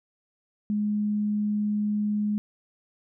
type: tone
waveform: sine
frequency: 209 Hz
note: G#3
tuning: 11 cents sharp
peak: -23 dBFS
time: 0.7-2.38 s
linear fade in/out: 0 ms
effects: none